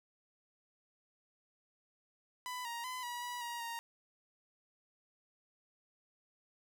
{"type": "tone with pitch steps", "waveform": "sawtooth", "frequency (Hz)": [998, 938, 1012, 966, 974, 948, 931], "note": ["B5", "A#5", "B5", "B5", "B5", "A#5", "A#5"], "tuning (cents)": [18, 11, 42, -39, -24, 29, -2], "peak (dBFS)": -36, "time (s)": [2.46, 3.79], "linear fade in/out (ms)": 0, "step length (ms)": 190, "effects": []}